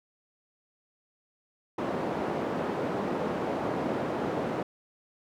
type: band-pass noise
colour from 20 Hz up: white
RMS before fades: -31 dBFS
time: 1.78-4.63 s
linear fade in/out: 5 ms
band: 170 to 590 Hz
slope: 12 dB/octave
effects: none